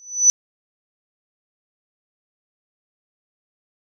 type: tone with exponential growth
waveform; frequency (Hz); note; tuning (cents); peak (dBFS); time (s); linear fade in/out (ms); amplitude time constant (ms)
sine; 5980; F#8; +17; -6; 0-0.3; 0; 64
effects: none